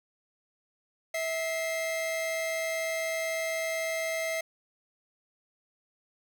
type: tone pair together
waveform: 45% pulse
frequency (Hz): 650 / 2096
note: E5 / C7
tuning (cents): -24 / +2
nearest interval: octave + minor sixth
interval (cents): 2026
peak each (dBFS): -31 / -34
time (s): 1.14-4.41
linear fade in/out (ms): 5
effects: none